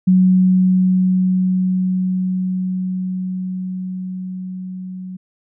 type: tone with level ramp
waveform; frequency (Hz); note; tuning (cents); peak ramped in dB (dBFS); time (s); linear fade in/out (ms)
sine; 185; F#3; 0; -8 to -27; 0.07-5.17; 10
effects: none